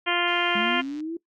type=harmonic tone; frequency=349.2 Hz; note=F4; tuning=in tune; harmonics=1 / 2 / 3 / 4 / 5 / 6 / 7 / 8 / 9; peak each=-30 / -30 / -30 / -30 / -30 / -30 / -30 / -30 / -30 dBFS; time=0.06-0.82 s; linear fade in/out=20 ms
type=click train; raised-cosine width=0.2 ms; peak=-32 dBFS; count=93; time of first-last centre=0.28-1.004 s; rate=127 Hz
type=linear sweep; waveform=sine; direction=up; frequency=204.9 to 341.4 Hz; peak=-28 dBFS; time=0.55-1.17 s; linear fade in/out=5 ms
effects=noise-tail reverb RT60 0.1 s tail -20 dB re dry